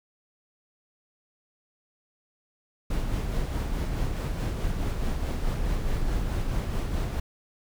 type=noise with tremolo; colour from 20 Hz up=brown; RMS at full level=-26 dBFS; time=2.9-7.2 s; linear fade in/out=5 ms; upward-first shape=sine; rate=4.7 Hz; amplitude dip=35%; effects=none